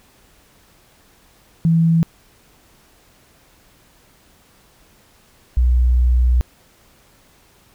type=tone pair in turn; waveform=sine; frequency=164.81 / 61.45 Hz; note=E3 / B1; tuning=0 / -8 cents; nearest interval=octave + perfect fourth; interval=1708 cents; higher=first; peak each=-11 dBFS; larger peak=neither; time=1.65-2.03 / 5.57-6.41 s; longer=second; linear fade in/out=0 ms; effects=pink hiss -53 dBFS RMS until 7.74 s